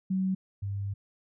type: tone pair in turn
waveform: sine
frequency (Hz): 188.9 / 99.63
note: F#3 / G2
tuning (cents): +36 / +29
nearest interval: major seventh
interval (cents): 1107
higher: first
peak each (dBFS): -25 / -30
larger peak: first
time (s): 0.1-0.35 / 0.62-0.94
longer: second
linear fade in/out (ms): 10
effects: none

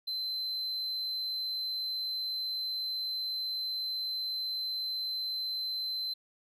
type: tone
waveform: triangle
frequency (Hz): 4074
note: C8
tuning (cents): -47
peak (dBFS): -31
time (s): 0.07-6.14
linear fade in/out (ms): 10
effects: none

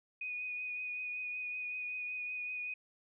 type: tone with vibrato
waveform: sine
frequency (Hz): 2480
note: D#7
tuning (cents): -6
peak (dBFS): -37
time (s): 0.21-2.74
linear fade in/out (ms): 5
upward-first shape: triangle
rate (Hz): 5.3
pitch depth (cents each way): 22
effects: none

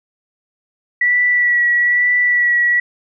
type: tone with vibrato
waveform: sine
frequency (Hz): 1948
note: B6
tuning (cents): -24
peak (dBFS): -11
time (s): 1.01-2.8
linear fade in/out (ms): 5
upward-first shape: sine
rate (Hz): 1.1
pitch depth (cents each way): 19
effects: none

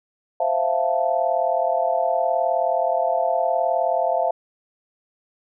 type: chord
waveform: sine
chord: F major seventh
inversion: second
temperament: equal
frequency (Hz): 523.3 / 659.3 / 698.5 / 880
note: C5 / E5 / F5 / A5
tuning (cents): 0 / 0 / 0 / 0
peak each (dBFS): -26 / -22 / -22 / -27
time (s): 0.4-4.31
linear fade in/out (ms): 5
effects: none

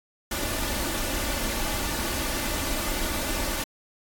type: noise with comb filter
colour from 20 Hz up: pink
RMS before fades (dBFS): -28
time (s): 0.31-3.64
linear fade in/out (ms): 5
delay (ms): 3.4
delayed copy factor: +0.6
effects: AAC 64 kbps

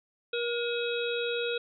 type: harmonic tone with a mistuned harmonic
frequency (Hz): 475.8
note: A#4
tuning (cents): +35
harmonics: 1 / 3 / 5 / 7 / 8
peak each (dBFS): -30 / -37 / -37 / -40 / -38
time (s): 0.33-1.58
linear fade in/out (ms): 5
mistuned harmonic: 5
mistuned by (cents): +120
effects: none

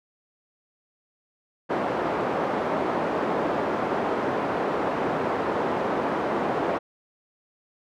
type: band-pass noise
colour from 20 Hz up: pink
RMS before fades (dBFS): -26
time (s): 1.69-6.79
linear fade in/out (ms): 20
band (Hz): 320 to 1000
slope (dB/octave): 12
effects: none

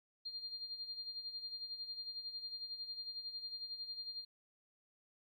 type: tone with tremolo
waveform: sine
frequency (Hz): 4200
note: C8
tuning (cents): +6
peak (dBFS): -40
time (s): 0.25-4.25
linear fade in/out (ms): 10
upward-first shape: sine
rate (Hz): 11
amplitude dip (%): 65
effects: 13-bit

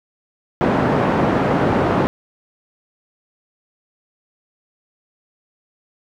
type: band-pass noise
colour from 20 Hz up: pink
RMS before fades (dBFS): -17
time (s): 0.61-2.07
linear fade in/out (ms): 0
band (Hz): 150 to 1100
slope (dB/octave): 12
effects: none

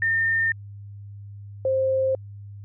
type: tone pair in turn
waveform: sine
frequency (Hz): 1814 / 527.6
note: A#6 / C5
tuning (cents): -48 / +14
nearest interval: octave + major sixth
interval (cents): 2138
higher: first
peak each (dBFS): -19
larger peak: neither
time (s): 0.02-0.52 / 1.65-2.15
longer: neither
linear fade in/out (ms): 2
effects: added 101 Hz sine -37 dBFS peak until 2.64 s

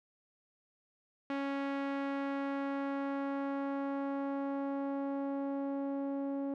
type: tone with low-pass filter sweep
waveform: sawtooth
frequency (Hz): 277.2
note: C#4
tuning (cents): 0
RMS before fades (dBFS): -36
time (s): 1.3-6.54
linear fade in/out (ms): 2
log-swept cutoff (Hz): 2400 to 570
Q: 0.94
effects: none

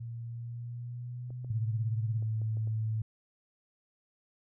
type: tone with pitch glide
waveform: sine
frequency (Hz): 116.54 to 127.09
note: A#2 to C3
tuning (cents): 0 to -50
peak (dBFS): -37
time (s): 0-2.19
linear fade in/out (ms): 10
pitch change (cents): +150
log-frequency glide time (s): 0.25-1.81
type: clicks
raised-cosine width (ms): 2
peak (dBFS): -38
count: 6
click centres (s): 1.305 / 1.446 / 2.225 / 2.417 / 2.571 / 2.674
type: tone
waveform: sine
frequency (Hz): 110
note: A2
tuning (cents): 0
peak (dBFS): -29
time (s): 1.5-3.02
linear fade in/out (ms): 5
effects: none

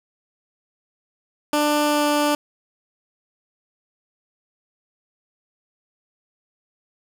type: tone with pitch glide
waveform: 15% pulse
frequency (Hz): 296.5 to 294.5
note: D4 to D4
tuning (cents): +17 to +5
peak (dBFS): -11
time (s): 1.53-2.35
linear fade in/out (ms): 2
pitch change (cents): -12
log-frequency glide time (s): 1.85-2.06
effects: none

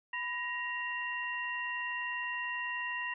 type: tone cluster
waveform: sine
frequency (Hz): 993 / 1884 / 2765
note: B5 / A#6 / F7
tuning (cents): +9 / +18 / -18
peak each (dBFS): -40 / -36 / -40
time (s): 0.13-3.14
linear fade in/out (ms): 5
effects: none

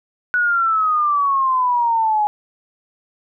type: exponential sweep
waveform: sine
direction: down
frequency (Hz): 1478 to 830.6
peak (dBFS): -14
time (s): 0.34-2.27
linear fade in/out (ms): 0
effects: none

